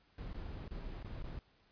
brown noise with dropouts, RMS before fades -44 dBFS, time 0.18-1.39 s, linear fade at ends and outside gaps 2 ms, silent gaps 0.332-0.343 / 0.679-0.709 / 1.028-1.046 / 1.226-1.24 s, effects pink hiss -70 dBFS RMS until 1.71 s + resampled to 11025 Hz

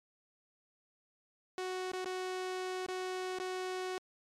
sawtooth tone with dropouts, 370 Hz, F#4, in tune, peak -32 dBFS, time 1.58-3.98 s, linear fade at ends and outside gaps 1 ms, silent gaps 1.917-1.934 / 2.046-2.057 / 2.863-2.885 / 3.387-3.399 s, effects low-pass 8000 Hz 12 dB/octave + MP3 96 kbps

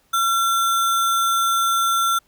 sine tone with sample-and-hold, 1360 Hz, F6, 46 cents flat, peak -16 dBFS, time 0.13-2.19 s, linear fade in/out 10 ms, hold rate 4900 Hz, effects pink hiss -61 dBFS RMS until 2.27 s

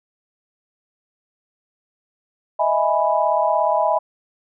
sine chord, E major seventh, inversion third, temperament equal, 622.3 / 659.3 / 830.6 / 987.8 Hz, D#5 / E5 / G#5 / B5, 0 / 0 / 0 / 0 cents, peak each -21 dBFS, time 2.59-3.99 s, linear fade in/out 10 ms, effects none

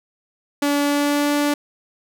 sawtooth tone with pitch glide, 287.2 to 291 Hz, D4 to D4, -39 to -16 cents, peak -13 dBFS, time 0.62-1.54 s, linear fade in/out 5 ms, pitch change +23 cents, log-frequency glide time 0.81-1.32 s, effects none

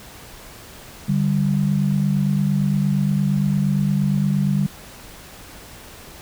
sine tone pair together, 147.34 / 196 Hz, D3 / G3, +6 / 0 cents, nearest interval perfect fourth, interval 494 cents, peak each -19 dBFS, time 1.08-4.67 s, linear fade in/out 10 ms, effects pink hiss -41 dBFS RMS until 6.21 s

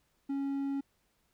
triangle tone, 276.6 Hz, C#4, 4 cents flat, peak -29 dBFS, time 0.29-0.81 s, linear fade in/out 10 ms, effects pink hiss -74 dBFS RMS until 1.33 s

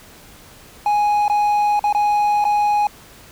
triangle tone with dropouts, 830.6 Hz, G#5, in tune, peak -12 dBFS, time 0.86-2.87 s, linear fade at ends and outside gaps 2 ms, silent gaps 1.281-1.298 / 1.794-1.84 / 1.927-1.948 / 2.442-2.451 s, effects pink hiss -44 dBFS RMS until 3.31 s

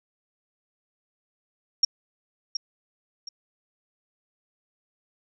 sine tone with echo, 5570 Hz, F8, 5 cents flat, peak -14 dBFS, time 1.83-1.85 s, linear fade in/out 5 ms, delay 720 ms, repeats 2, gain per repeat -10 dB, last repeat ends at 3.29 s, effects none

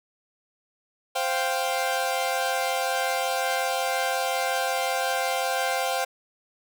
sawtooth chord, C suspended fourth, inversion none, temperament equal, 523.3 / 698.5 / 784 Hz, C5 / F5 / G5, 0 / 0 / 0 cents, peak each -25 / -25 / -24 dBFS, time 1.15-6.05 s, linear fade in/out 10 ms, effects none

